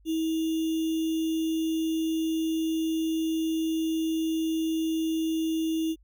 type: tone with sample-and-hold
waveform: sine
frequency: 321.9 Hz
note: E4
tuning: 41 cents flat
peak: -24 dBFS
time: 0.05-5.96 s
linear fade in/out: 50 ms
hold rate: 3150 Hz
effects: added 50 Hz sine -55 dBFS peak until 6.03 s + MP3 96 kbps